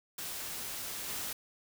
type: noise with level steps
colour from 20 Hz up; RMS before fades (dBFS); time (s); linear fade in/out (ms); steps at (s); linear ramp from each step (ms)
white; -40 / -38; 0.18-1.33; 5; 1.08; 5
effects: none